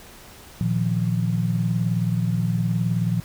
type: chord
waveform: sine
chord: Bb suspended fourth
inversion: none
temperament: equal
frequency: 116.54 / 155.56 / 174.61 Hz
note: Bb2 / Eb3 / F3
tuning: 0 / 0 / 0 cents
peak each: -23 / -27 / -23 dBFS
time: 0.61-3.2 s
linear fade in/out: 0 ms
effects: pink hiss -45 dBFS RMS until 3.24 s